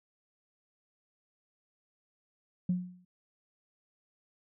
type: tone with exponential decay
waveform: sine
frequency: 180.3 Hz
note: F#3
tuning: 45 cents flat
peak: -23 dBFS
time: 2.69-3.05 s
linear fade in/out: 5 ms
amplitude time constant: 78 ms
effects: tanh soft clip ceiling -20 dBFS